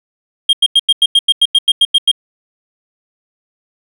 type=tone bursts; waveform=triangle; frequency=3224 Hz; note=G7; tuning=48 cents sharp; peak=-4 dBFS; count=13; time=0.49-2.115 s; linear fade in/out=5 ms; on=41 ms; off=91 ms; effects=none